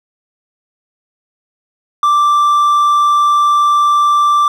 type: tone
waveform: triangle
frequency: 1174.7 Hz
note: D6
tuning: in tune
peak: -6 dBFS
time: 2.03-4.48 s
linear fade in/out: 2 ms
effects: none